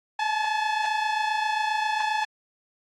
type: tone pair together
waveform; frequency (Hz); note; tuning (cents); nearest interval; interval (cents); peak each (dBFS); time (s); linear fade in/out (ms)
sawtooth; 852.5 / 880; G#5 / A5; +45 / 0; minor second; 55; -21 / -24; 0.19-2.25; 5
effects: low-pass 4000 Hz 12 dB/octave + AAC 48 kbps